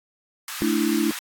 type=high-pass noise; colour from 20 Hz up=pink; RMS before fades=-33 dBFS; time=0.48-1.19 s; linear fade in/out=2 ms; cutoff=1100 Hz; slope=24 dB/octave
type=chord; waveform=sine; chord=A suspended fourth; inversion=none; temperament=equal; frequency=220 / 293.7 / 329.6 Hz; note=A3 / D4 / E4; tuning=0 / 0 / 0 cents; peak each=-24 / -24 / -23 dBFS; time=0.62-1.11 s; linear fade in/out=0 ms
effects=AAC 64 kbps